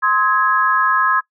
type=chord; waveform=sine; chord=Ab major; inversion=first; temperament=equal with one note detuned; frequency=1046.5 / 1275.8 / 1661.2 Hz; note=C6 / Eb6 / Ab6; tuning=0 / +43 / 0 cents; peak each=-17 dBFS; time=0.02-1.21 s; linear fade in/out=20 ms; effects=noise-tail reverb RT60 0.1 s tail -21 dB re dry